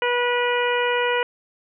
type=harmonic tone; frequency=486.8 Hz; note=B4; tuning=25 cents flat; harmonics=1 / 2 / 3 / 4 / 5 / 6; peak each=-22 / -25 / -27 / -28 / -29 / -30 dBFS; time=0.02-1.23 s; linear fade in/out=2 ms; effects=none